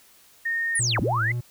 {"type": "tone", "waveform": "sine", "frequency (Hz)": 1841, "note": "A#6", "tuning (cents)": -22, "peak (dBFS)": -23, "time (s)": [0.45, 0.8], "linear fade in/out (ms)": 10}
{"type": "linear two-way sweep", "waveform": "sine", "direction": "down then up", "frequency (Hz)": [10548, 54, 2119], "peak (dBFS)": -22, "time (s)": [0.75, 1.32], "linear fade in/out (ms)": 5, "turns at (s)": 1}
{"type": "tone with vibrato", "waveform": "triangle", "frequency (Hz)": 116.54, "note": "A#2", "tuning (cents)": 0, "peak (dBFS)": -23, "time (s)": [0.79, 1.41], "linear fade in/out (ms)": 10, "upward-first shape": "sine", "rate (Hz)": 3.9, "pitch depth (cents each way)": 71}
{"effects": ["white hiss -55 dBFS RMS until 1.5 s"]}